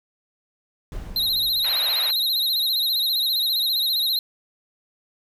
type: noise with exponential decay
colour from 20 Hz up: brown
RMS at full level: -32 dBFS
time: 0.92-2.63 s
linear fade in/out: 1 ms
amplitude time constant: 370 ms
type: tone with vibrato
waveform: square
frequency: 3951 Hz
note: B7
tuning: in tune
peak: -20 dBFS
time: 1.16-4.19 s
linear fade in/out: 2 ms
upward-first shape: sine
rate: 15 Hz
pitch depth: 100 cents each way
type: band-pass noise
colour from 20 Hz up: white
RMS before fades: -34 dBFS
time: 1.64-2.11 s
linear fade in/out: 5 ms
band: 520 to 3200 Hz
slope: 24 dB/octave
effects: none